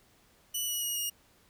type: tone with pitch steps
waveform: 10% pulse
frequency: 2960 / 2926 / 2892 / 2859 Hz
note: F#7 / F#7 / F#7 / F7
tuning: 0 / -20 / -40 / +40 cents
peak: -23 dBFS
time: 0.54-1.1 s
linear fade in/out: 10 ms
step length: 140 ms
effects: pink hiss -64 dBFS RMS until 1.49 s